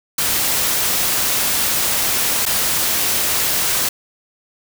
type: noise with dropouts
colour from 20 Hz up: white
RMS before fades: -18 dBFS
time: 0.18-3.89 s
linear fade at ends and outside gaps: 5 ms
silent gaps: 2.455-2.462 s
effects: none